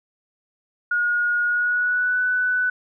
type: tone with pitch glide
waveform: sine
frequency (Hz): 1440 to 1493.4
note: F#6 to F#6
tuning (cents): -47 to +16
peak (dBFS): -18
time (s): 0.91-2.7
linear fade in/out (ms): 5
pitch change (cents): +63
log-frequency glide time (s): 1.44-2.21
effects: none